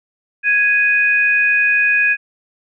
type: tone pair together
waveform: sine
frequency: 1661.2 / 2489 Hz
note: G#6 / D#7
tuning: 0 / 0 cents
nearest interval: perfect fifth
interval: 700 cents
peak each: -14 dBFS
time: 0.43-2.17 s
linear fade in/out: 50 ms
effects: none